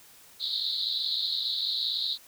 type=band-pass noise; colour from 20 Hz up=pink; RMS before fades=-30 dBFS; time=0.39-2.18 s; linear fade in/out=50 ms; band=3700 to 4300 Hz; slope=96 dB/octave; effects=white hiss -54 dBFS RMS until 2.27 s